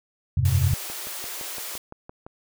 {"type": "chord", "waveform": "sine", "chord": "F suspended second", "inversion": "none", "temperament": "equal", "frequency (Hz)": [87.31, 98, 130.81], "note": ["F2", "G2", "C3"], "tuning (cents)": [0, 0, 0], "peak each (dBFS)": -22, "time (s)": [0.37, 0.74], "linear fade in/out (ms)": 5}
{"type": "high-pass noise", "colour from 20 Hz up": "white", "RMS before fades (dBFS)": -34, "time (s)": [0.45, 1.78], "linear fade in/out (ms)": 2, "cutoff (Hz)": 320, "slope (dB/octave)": 96}
{"type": "click train", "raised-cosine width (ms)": 1, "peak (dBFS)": -25, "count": 9, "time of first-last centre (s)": [0.9, 2.265], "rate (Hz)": 5.86}
{"effects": []}